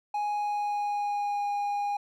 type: tone with pitch glide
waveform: triangle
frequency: 830.6 to 816.3 Hz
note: G#5 to G#5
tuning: 0 to -30 cents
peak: -25 dBFS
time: 0.14-1.97 s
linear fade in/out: 5 ms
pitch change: -30 cents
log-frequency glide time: 0.32-1.48 s
effects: none